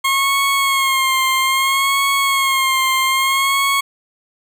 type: tone with vibrato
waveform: 20% pulse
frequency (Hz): 1079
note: C#6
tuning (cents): -47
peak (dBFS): -9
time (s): 0.04-3.81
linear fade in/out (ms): 10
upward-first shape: sine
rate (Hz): 0.61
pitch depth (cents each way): 41
effects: none